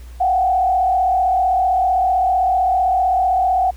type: tone with frequency modulation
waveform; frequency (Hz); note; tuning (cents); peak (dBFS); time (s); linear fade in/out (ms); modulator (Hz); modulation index
sine; 743; F#5; +7; -13; 0.2-3.71; 10; 35.6; 0.92
effects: added 60 Hz sine -33 dBFS peak until 3.76 s + pink hiss -49 dBFS RMS until 3.76 s